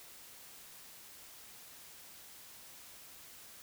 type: silence
effects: white hiss -54 dBFS RMS until 3.62 s